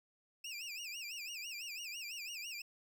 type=tone with vibrato; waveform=25% pulse; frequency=2600 Hz; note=E7; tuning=24 cents flat; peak=-39 dBFS; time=0.44-2.62 s; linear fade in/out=5 ms; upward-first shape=sine; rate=6 Hz; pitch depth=180 cents each way; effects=none